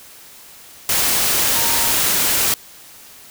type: tone in noise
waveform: sine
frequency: 924 Hz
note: A#5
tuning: 16 cents flat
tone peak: -27 dBFS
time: 1.56-1.92 s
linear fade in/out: 2 ms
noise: white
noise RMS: -17 dBFS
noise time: 0.89-2.54 s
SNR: -13 dB
effects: white hiss -42 dBFS RMS until 3.3 s